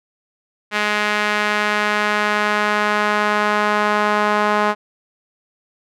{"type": "tone with band-pass filter sweep", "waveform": "sawtooth", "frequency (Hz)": 209.4, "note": "G#3", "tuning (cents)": 15, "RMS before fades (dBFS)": -18, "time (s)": [0.71, 4.75], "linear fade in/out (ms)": 50, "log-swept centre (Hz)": [2000, 1100], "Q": 1.3, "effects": []}